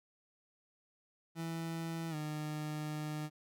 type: tone with pitch glide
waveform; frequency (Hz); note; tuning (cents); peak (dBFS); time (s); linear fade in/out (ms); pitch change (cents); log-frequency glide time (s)
30% pulse; 164.81 to 152.01; E3 to D#3; 0 to -40; -35; 1.35-3.3; 50; -140; 2.1-2.15
effects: none